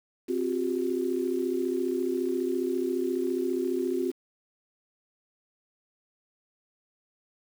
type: chord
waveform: sine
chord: C suspended fourth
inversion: none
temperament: equal with one note detuned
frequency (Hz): 261.6 / 357.4 / 392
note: C4 / F4 / G4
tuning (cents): 0 / +40 / 0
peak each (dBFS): -31 / -28 / -32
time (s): 0.28-4.12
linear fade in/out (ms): 20
effects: 8-bit